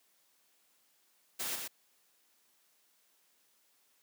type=noise with echo; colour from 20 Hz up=white; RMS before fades=-37 dBFS; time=1.39-1.56 s; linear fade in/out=10 ms; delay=120 ms; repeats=1; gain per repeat=-4 dB; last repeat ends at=1.68 s; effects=white hiss -71 dBFS RMS until 4.02 s + high-pass 200 Hz 12 dB/octave